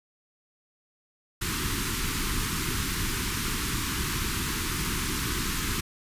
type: band-stop noise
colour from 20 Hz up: pink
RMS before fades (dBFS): -29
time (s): 1.41-5.81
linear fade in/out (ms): 10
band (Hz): 390 to 1000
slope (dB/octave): 48
effects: resampled to 32000 Hz